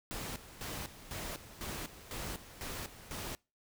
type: noise with tremolo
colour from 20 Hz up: pink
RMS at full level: -41 dBFS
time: 0.11-3.35 s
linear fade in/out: 0 ms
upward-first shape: square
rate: 2 Hz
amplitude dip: 75%
effects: noise-tail reverb RT60 0.3 s tail -26 dB re dry